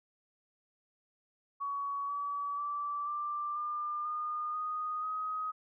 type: tone with pitch steps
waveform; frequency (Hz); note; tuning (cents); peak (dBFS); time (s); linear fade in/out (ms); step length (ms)
sine; 1125 / 1143.3 / 1162 / 1180.9 / 1200.2 / 1219.8 / 1239.6 / 1259.9; C#6 / D6 / D6 / D6 / D6 / D#6 / D#6 / D#6; +25 / -47 / -19 / +9 / +37 / -35 / -7 / +21; -33; 1.6-5.52; 20; 490
effects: none